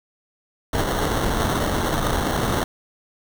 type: noise with sample-and-hold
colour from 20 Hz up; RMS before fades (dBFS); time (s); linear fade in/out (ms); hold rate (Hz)
pink; -22; 0.73-2.64; 2; 2450
effects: none